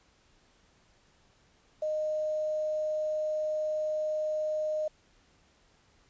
sine tone with quantisation, 616 Hz, D#5, 17 cents flat, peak -28 dBFS, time 1.82-4.88 s, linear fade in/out 5 ms, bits 9, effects pink hiss -65 dBFS RMS until 6.09 s + resampled to 16000 Hz

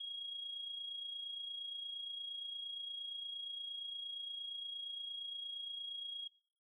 sine tone with amplitude modulation, 3291 Hz, G#7, 16 cents flat, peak -39 dBFS, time 0-6.28 s, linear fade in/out 10 ms, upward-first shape sine, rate 28.6 Hz, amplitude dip 50%, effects noise-tail reverb RT60 0.5 s tail -21 dB re dry + tanh soft clip ceiling -35 dBFS

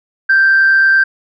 sine tone with amplitude modulation, 1568 Hz, G6, in tune, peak -4 dBFS, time 0.29-1.04 s, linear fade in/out 10 ms, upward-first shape sine, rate 149 Hz, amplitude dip 35%, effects tanh soft clip ceiling -3 dBFS

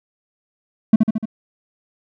triangle tone with echo, 219.1 Hz, A3, 7 cents flat, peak -3 dBFS, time 0.93-0.96 s, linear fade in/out 5 ms, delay 74 ms, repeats 4, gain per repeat -4 dB, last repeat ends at 1.256 s, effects tanh soft clip ceiling 0 dBFS

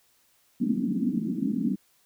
pink band-pass noise, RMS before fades -27 dBFS, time 0.6-1.76 s, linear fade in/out 10 ms, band 190 to 280 Hz, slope 48 dB/octave, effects white hiss -65 dBFS RMS until 2.05 s

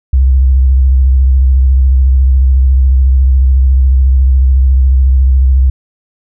sine tone with vibrato, 65.41 Hz, C2, in tune, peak -4 dBFS, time 0.13-5.7 s, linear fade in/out 5 ms, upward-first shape square, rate 14 Hz, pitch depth 50 cents each way, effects none

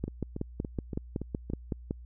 two click trains, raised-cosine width 3 ms, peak -18 / -22 dBFS, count 11 / 6, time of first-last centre 0.04-1.909 / 0.08-1.5 s, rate 5.35 / 3.52 Hz, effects added 60 Hz sine -44 dBFS peak until 2.05 s

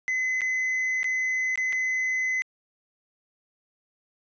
triangle tone with dropouts, 2033 Hz, B6, 50 cents sharp, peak -22 dBFS, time 0.08-2.42 s, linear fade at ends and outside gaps 0 ms, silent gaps 0.408-0.417 / 1.031-1.043 / 1.557-1.576 / 1.725-1.729 s, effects resampled to 16000 Hz

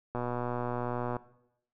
click train, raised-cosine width 1 ms, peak -20 dBFS, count 125, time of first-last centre 0.15-1.166 s, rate 122 Hz, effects noise-tail reverb RT60 0.8 s tail -18 dB re dry

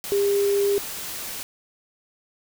sine tone in noise, 402.2 Hz, G4, 44 cents sharp, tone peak -18 dBFS, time 0.12-0.78 s, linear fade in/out 0 ms, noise white, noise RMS -33 dBFS, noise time 0.04-1.43 s, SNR +12 dB, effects none

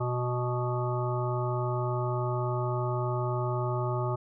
harmonic tone, 123.47 Hz, B2, in tune, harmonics 1 / 3 / 5 / 7 / 9 / 10, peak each -29 / -34 / -36 / -37 / -39 / -39 dBFS, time 0-4.16 s, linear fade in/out 10 ms, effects none

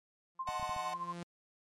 sawtooth tone with exponential growth, 172.9 Hz, F3, 17 cents flat, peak -36 dBFS, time 0.35-1.23 s, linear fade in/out 0 ms, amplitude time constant 190 ms
sine tone with tremolo, 1049 Hz, C6, 4 cents sharp, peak -33 dBFS, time 0.39-1.13 s, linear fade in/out 5 ms, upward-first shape triangle, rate 13 Hz, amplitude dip 90%
45% pulse chord, D# diminished, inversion none, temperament equal, 622.3 / 740 / 880 Hz, D#5 / F#5 / A5, 0 / 0 / 0 cents, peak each -46 / -40 / -44 dBFS, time 0.47-0.94 s, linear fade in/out 5 ms
clicks, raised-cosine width 5 ms, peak -37 dBFS, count 5, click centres 0.489 / 0.597 / 0.628 / 0.694 / 0.764 s
effects low-pass 9000 Hz 12 dB/octave + MP3 64 kbps

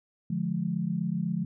sine chord, D diminished, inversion none, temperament equal with one note detuned, 146.83 / 174.61 / 211 Hz, D3 / F3 / Ab3, 0 / 0 / +28 cents, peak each -34 / -29 / -32 dBFS, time 0.3-1.45 s, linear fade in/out 5 ms, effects none

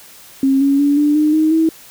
sine tone with pitch steps, 269.9 / 278 / 286.3 / 294.8 / 303.7 / 312.7 / 322.1 Hz, C#4 / C#4 / D4 / D4 / D#4 / D#4 / E4, -46 / +5 / -44 / +7 / -42 / +9 / -40 cents, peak -10 dBFS, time 0.43-1.69 s, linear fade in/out 2 ms, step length 180 ms, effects white hiss -41 dBFS RMS until 1.9 s

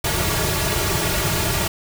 pink noise with comb filter, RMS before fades -21 dBFS, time 0.04-1.68 s, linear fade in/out 5 ms, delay 3.9 ms, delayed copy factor -1, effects none

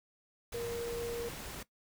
sine tone in noise, 470 Hz, A#4, 14 cents sharp, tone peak -35 dBFS, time 0.54-1.29 s, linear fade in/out 5 ms, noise pink, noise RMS -44 dBFS, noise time 0.52-1.63 s, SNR +6 dB, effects noise-tail reverb RT60 0.1 s tail -17 dB re dry

